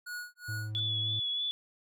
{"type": "tone with tremolo", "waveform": "square", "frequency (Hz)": 1456, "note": "F#6", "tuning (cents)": -28, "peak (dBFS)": -37, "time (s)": [0.06, 0.8], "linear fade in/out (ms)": 10, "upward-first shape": "sine", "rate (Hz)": 2.6, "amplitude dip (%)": 100}
{"type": "tone", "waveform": "triangle", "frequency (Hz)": 107.2, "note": "A2", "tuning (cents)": -45, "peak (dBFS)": -33, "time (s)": [0.48, 1.2], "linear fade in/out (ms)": 10}
{"type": "tone with vibrato", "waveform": "sine", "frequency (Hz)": 3418, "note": "G#7", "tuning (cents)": 49, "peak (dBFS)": -30, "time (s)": [0.75, 1.51], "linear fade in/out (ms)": 0, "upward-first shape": "sine", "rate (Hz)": 3.2, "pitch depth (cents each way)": 22}
{"effects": []}